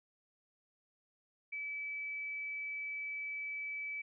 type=tone; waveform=sine; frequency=2300 Hz; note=D7; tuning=37 cents flat; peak=-38 dBFS; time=1.52-4.02 s; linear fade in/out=10 ms; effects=none